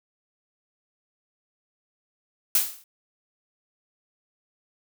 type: noise with exponential decay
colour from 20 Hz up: blue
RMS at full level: -17 dBFS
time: 2.55-2.84 s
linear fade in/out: 2 ms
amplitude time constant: 63 ms
effects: none